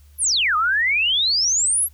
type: exponential two-way sweep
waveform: sine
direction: down then up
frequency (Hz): 11840 to 1201 to 11840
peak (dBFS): -16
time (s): 0.18-1.89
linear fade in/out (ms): 50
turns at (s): 0.56
effects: added 73 Hz sine -46 dBFS peak until 1.93 s + white hiss -60 dBFS RMS until 1.93 s